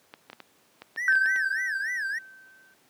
clicks, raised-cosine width 0.3 ms, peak -25 dBFS, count 10, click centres 0.139 / 0.3 / 0.331 / 0.403 / 0.82 / 0.962 / 1.125 / 1.155 / 1.26 / 1.361 s
triangle tone with vibrato, 1760 Hz, A6, in tune, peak -26 dBFS, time 0.97-2.19 s, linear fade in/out 10 ms, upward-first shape sine, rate 3.4 Hz, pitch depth 210 cents each way
sine tone with exponential decay, 1549 Hz, G6, 21 cents flat, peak -17 dBFS, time 1.08-2.74 s, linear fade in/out 1 ms, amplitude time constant 360 ms
effects pink hiss -62 dBFS RMS until 2.89 s + high-pass 200 Hz 12 dB/octave

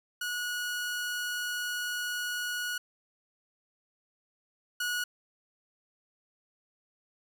sawtooth tone pair in turn, 1458 / 1458 Hz, F#6 / F#6, -26 / -26 cents, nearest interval unison, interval 0 cents, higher neither, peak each -28 / -26 dBFS, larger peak second, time 0.21-2.78 / 4.8-5.04 s, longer first, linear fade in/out 5 ms, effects none

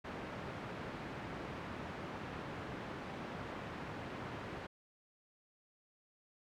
pink band-pass noise, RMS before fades -45 dBFS, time 0.04-4.67 s, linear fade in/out 10 ms, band 100 to 2000 Hz, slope 12 dB/octave, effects none

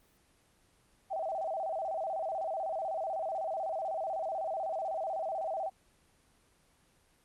sine tone with vibrato, 705 Hz, F5, 16 cents sharp, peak -32 dBFS, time 1.1-5.7 s, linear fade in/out 20 ms, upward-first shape square, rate 16 Hz, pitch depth 160 cents each way, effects pink hiss -67 dBFS RMS until 7.24 s + Opus 24 kbps

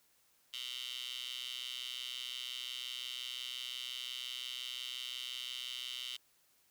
15% pulse tone with high-pass filter, 125.7 Hz, B2, 31 cents sharp, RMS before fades -43 dBFS, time 0.53-6.17 s, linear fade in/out 10 ms, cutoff 3200 Hz, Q 6.8, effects white hiss -71 dBFS RMS until 6.7 s

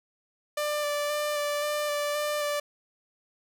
sawtooth tone with vibrato, 590 Hz, D5, 8 cents sharp, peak -23 dBFS, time 0.57-2.6 s, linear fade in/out 5 ms, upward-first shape square, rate 1.9 Hz, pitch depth 13 cents each way, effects none

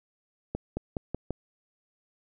accelerating click train, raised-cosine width 2 ms, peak -17 dBFS, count 5, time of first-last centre 0.55-1.307 s, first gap 220 ms, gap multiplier 0.9, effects none

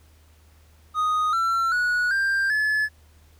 triangle tone with pitch steps, 1244.5 / 1349.3 / 1463 / 1586.2 / 1719.8 Hz, D#6 / E6 / F#6 / G6 / A6, 0 / +40 / -20 / +20 / -40 cents, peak -18 dBFS, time 0.94-2.89 s, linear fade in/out 50 ms, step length 390 ms, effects added 77 Hz sine -52 dBFS peak until 3.39 s + pink hiss -60 dBFS RMS until 3.39 s

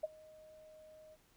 sine tone with ADSR envelope, 622.3 Hz, D#5, in tune, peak -31 dBFS, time 0.03-1.17 s, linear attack 10 ms, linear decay 24 ms, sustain -24 dB, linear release 37 ms, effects pink hiss -70 dBFS RMS until 1.36 s

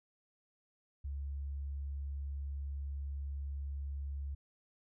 sine tone, 70 Hz, C#2, 18 cents sharp, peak -37 dBFS, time 1.04-4.35 s, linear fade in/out 10 ms, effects none

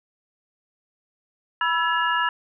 sine tone cluster, 982 / 1328 / 1696 / 2837 Hz, B5 / E6 / G#6 / F7, -10 / +12 / +36 / +27 cents, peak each -24 / -25 / -24 / -30 dBFS, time 1.61-2.29 s, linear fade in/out 2 ms, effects none

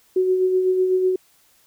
sine tone with tremolo, 371.2 Hz, F#4, 6 cents sharp, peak -14 dBFS, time 0.16-1.16 s, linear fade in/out 5 ms, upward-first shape sine, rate 8 Hz, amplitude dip 40%, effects white hiss -58 dBFS RMS until 1.66 s

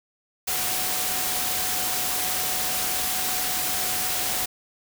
sine tone in noise, 740 Hz, F#5, in tune, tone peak -36 dBFS, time 0.47-4.46 s, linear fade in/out 10 ms, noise white, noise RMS -26 dBFS, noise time 0.47-4.46 s, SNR -13 dB, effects none

